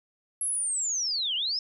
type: linear two-way sweep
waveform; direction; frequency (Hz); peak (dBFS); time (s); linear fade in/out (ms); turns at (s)
sine; down then up; 11175 to 2794 to 5310; -26; 0.41-1.59; 2; 1.35
effects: none